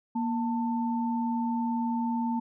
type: tone pair together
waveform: sine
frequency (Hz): 236 / 891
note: A#3 / A5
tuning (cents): +22 / +22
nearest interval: octave + major seventh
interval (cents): 2300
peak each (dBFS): -27 / -32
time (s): 0.15-2.4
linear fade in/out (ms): 10
effects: none